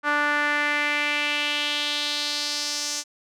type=tone with band-pass filter sweep; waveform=sawtooth; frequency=293.7 Hz; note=D4; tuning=in tune; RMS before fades=-25 dBFS; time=0.03-3.04 s; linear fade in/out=50 ms; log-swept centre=1400 to 6200 Hz; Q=2.8; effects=none